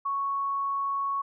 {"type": "tone", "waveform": "sine", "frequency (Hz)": 1108.7, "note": "C#6", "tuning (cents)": 0, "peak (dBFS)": -26, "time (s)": [0.05, 1.22], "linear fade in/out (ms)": 10, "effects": []}